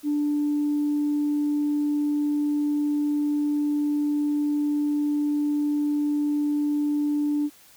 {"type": "tone", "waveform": "sine", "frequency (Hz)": 294.1, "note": "D4", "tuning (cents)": 3, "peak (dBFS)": -20, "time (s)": [0.03, 7.5], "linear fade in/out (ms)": 50, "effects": ["tanh soft clip ceiling -17 dBFS", "white hiss -53 dBFS RMS until 7.76 s"]}